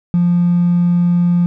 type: tone with hard clipping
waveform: triangle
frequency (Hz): 174.61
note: F3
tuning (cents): 0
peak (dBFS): -10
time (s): 0.14-1.46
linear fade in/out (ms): 0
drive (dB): 3
effects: none